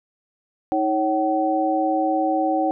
sine tone cluster, 316.4 / 553 / 760 Hz, D#4 / C#5 / F#5, +29 / -4 / +46 cents, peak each -22 / -25 / -21 dBFS, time 0.72-2.71 s, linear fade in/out 0 ms, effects none

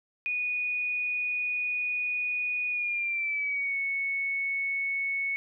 sine tone with pitch glide, 2468 to 2211 Hz, D#7 to C#7, -15 to -5 cents, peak -27 dBFS, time 0.26-5.36 s, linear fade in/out 0 ms, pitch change -190 cents, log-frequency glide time 2.7-3.77 s, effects none

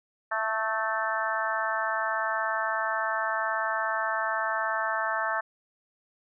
harmonic tone with a mistuned harmonic, 220.9 Hz, A3, 7 cents sharp, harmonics 3 / 4 / 5 / 6 / 7 / 8, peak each -33 / -33 / -33 / -33 / -33 / -33 dBFS, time 0.31-5.41 s, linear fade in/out 10 ms, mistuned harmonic 6, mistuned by -28 cents, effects none

